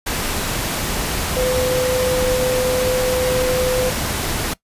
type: tone in noise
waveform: sine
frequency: 507 Hz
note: B4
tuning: 45 cents sharp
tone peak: -17 dBFS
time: 1.36-3.9 s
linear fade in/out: 10 ms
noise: pink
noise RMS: -22 dBFS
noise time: 0.06-4.54 s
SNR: +2 dB
effects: noise-tail reverb RT60 0.1 s tail -20 dB re dry + resampled to 32000 Hz